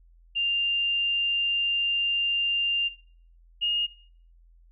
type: tone pair in turn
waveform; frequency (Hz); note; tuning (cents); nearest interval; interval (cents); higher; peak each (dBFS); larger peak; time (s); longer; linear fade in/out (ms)
sine; 2794 / 2849; F7 / F7; 0 / +34; unison; 34; second; -23 / -23; neither; 0.35-2.89 / 3.61-3.87; first; 20
effects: noise-tail reverb RT60 0.5 s tail -17 dB re dry + added 42 Hz sine -53 dBFS peak until 4.71 s